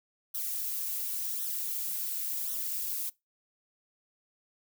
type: noise with flanger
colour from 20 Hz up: violet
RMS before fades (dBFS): -34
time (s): 0.34-3.1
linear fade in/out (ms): 10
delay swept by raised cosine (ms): 0.41 to 6.01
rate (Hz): 0.92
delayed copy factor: -0.9
effects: noise-tail reverb RT60 0.2 s tail -22 dB re dry